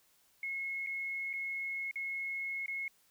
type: tone with dropouts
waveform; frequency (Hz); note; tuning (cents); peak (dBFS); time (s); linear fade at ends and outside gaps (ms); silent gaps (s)
sine; 2173; C#7; -35; -35; 0.43-2.88; 2; 0.864-0.87 / 1.331-1.336 / 1.912-1.957 / 2.661-2.681
effects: white hiss -69 dBFS RMS until 3.1 s